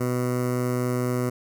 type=tone with notch filter; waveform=15% pulse; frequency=124.3 Hz; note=B2; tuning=12 cents sharp; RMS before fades=-25 dBFS; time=0-1.3 s; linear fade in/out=10 ms; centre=3400 Hz; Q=0.58; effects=none